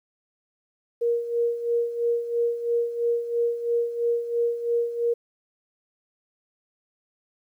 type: tone with tremolo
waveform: sine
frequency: 471 Hz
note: A#4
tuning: 18 cents sharp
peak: -19 dBFS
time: 1.01-5.14 s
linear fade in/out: 10 ms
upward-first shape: sine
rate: 3 Hz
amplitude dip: 70%
effects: 10-bit